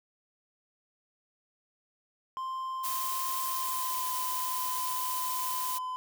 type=tone with pitch glide; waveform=triangle; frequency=1046.5 to 1016.7 Hz; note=C6 to B5; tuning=0 to +50 cents; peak=-31 dBFS; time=2.37-5.96 s; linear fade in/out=0 ms; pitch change=-50 cents; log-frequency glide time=3.45-4.07 s
type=noise; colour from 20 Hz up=blue; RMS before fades=-35 dBFS; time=2.83-5.79 s; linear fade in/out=20 ms
effects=none